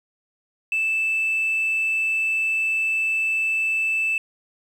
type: tone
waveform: sine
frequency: 2637 Hz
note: E7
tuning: in tune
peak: -18 dBFS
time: 0.72-4.18 s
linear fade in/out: 2 ms
effects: tanh soft clip ceiling -17 dBFS + 8-bit